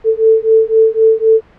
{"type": "beating tone pair", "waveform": "sine", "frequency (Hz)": [442.1, 446], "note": ["A4", "A4"], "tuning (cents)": [8, 23], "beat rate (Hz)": 3.9, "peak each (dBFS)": -10, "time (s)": [0.04, 1.41], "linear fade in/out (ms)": 50, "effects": ["pink hiss -45 dBFS RMS until 1.58 s", "low-pass 2000 Hz 12 dB/octave"]}